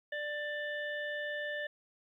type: harmonic tone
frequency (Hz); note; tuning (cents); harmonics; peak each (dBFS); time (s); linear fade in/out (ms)
591; D5; +11; 1 / 3 / 5 / 6; -39 / -37 / -50 / -51; 0.12-1.67; 5
effects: 12-bit